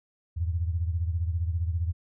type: beating tone pair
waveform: sine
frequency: 82.41 / 97.41 Hz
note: E2 / G2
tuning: 0 / -10 cents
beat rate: 15 Hz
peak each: -26 / -32 dBFS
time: 0.36-1.93 s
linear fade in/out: 20 ms
effects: none